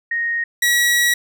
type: tone pair in turn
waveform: sine / sawtooth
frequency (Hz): 1864.7 / 1922.7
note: A#6 / B6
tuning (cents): 0 / -47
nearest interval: minor second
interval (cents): 53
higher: second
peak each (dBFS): -18 / -10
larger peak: second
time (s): 0.11-0.44 / 0.62-1.14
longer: second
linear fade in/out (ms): 5
effects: none